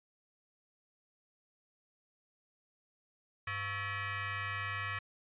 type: tone with frequency modulation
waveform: sine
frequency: 100.6 Hz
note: G2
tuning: 45 cents sharp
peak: -35 dBFS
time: 3.47-4.99 s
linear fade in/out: 5 ms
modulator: 607 Hz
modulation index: 4
effects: resampled to 8000 Hz